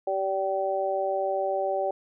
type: harmonic tone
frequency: 192.9 Hz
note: G3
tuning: 28 cents flat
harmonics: 2 / 3 / 4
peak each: -31 / -27 / -29 dBFS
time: 0.07-1.91 s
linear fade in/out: 5 ms
effects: none

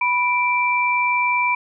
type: tone pair together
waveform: sine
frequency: 986 / 2345 Hz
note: B5 / D7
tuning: -3 / -3 cents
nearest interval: octave + minor third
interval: 1500 cents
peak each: -19 dBFS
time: 0.01-1.55 s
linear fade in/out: 5 ms
effects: none

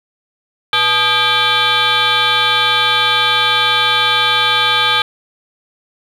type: tone with frequency modulation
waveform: sine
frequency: 2349 Hz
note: D7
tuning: in tune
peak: -9 dBFS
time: 0.73-5.02 s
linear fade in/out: 2 ms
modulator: 372 Hz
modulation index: 4
effects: tanh soft clip ceiling -7 dBFS + 7-bit

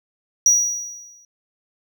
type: tone with exponential decay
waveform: triangle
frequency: 5790 Hz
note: F#8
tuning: 38 cents flat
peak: -8 dBFS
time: 0.46-1.25 s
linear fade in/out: 2 ms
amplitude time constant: 170 ms
effects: none

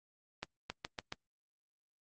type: clicks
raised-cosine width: 0.2 ms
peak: -20 dBFS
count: 5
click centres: 0.43 / 0.7 / 0.849 / 0.988 / 1.124 s
effects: low-pass 7000 Hz 12 dB/octave + Opus 32 kbps

